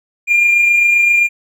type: tone with amplitude modulation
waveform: triangle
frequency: 2402 Hz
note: D7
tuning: 38 cents sharp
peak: -4 dBFS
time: 0.27-1.29 s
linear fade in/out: 50 ms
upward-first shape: sine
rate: 27.6 Hz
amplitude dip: 40%
effects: tanh soft clip ceiling -4 dBFS